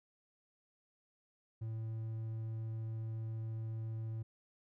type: tone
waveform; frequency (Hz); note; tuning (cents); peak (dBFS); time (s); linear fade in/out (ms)
triangle; 111.6; A2; +25; -36; 1.61-4.23; 10
effects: none